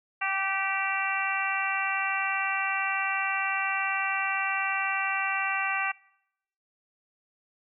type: harmonic tone with a mistuned harmonic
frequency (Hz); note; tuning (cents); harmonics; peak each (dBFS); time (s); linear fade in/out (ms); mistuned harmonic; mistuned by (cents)
389.4; G4; -12; 2 / 3 / 4 / 5 / 6 / 7; -33 / -33 / -33 / -33 / -33 / -33; 0.21-5.92; 10; 4; -19
effects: noise-tail reverb RT60 0.8 s tail -24 dB re dry